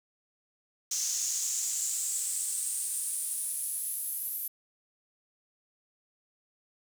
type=noise with high-pass filter sweep; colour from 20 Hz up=brown; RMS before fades=-33 dBFS; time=0.91-4.48 s; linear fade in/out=5 ms; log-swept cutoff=6200 to 12000 Hz; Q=5.3; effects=none